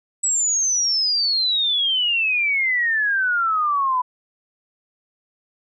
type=exponential sweep; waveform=sine; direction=down; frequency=7902 to 987.8 Hz; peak=-17 dBFS; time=0.23-4.02 s; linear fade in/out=10 ms; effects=none